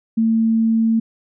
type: tone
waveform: sine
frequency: 224.9 Hz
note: A3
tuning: 38 cents sharp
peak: -13 dBFS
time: 0.17-1 s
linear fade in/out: 10 ms
effects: none